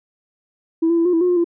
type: tone with pitch steps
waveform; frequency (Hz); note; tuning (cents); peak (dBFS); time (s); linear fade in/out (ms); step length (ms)
sine; 327.5 / 337.8 / 333.7 / 357.3 / 329.1 / 360 / 355.2 / 341.6; E4 / E4 / E4 / F4 / E4 / F#4 / F4 / F4; -11 / +42 / +21 / +40 / -3 / -47 / +29 / -38; -12; 0.82-1.444; 10; 78
effects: tanh soft clip ceiling -10 dBFS